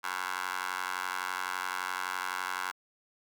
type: tone with high-pass filter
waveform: 15% pulse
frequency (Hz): 91.8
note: F#2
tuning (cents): -13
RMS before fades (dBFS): -35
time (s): 0.03-2.72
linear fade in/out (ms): 20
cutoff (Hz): 1200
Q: 4
effects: none